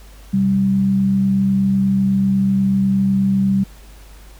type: tone pair together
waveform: sine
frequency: 126.3 / 194.43 Hz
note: B2 / G3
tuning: +39 / -14 cents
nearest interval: perfect fifth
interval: 747 cents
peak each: -24 / -13 dBFS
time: 0.33-3.64 s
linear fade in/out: 10 ms
effects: added 50 Hz sine -39 dBFS peak until 4.39 s + pink hiss -47 dBFS RMS until 4.39 s